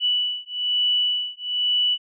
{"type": "beating tone pair", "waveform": "sine", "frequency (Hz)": [2960, 2961.1], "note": ["F#7", "F#7"], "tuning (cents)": [0, 1], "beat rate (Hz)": 1.1, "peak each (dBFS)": [-23, -23], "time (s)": [0, 1.98], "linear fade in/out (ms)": 50, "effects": []}